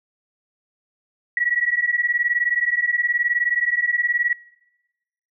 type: beating tone pair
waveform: sine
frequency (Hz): 1917 / 1936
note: A#6 / B6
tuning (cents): +48 / -35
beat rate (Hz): 19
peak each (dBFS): -21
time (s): 1.37-4.33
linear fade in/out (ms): 2
effects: noise-tail reverb RT60 1.0 s tail -24 dB re dry